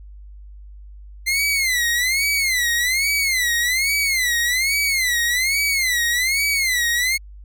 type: tone with vibrato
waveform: sawtooth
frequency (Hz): 2070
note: C7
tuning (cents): -19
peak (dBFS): -14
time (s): 1.26-7.18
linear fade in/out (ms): 20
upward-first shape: sine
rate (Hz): 1.2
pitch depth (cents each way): 170
effects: added 50 Hz sine -37 dBFS peak until 7.44 s